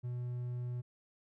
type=tone; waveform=triangle; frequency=122.8 Hz; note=B2; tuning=9 cents flat; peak=-34 dBFS; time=0.03-0.82 s; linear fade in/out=20 ms; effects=none